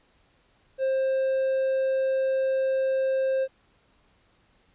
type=tone; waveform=triangle; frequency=530 Hz; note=C5; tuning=22 cents sharp; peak=-20 dBFS; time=0.78-3.48 s; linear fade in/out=50 ms; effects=pink hiss -64 dBFS RMS until 4.74 s + resampled to 8000 Hz